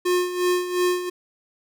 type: tone with tremolo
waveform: square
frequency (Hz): 359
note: F4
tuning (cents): +48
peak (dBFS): -18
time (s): 0.05-1.1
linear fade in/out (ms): 10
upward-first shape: sine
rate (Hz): 2.8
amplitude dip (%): 70
effects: none